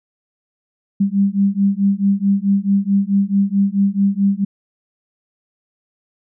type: beating tone pair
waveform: sine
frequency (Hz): 196 / 200.6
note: G3 / G3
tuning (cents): 0 / +40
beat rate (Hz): 4.6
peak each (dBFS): -16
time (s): 1-4.45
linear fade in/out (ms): 10
effects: none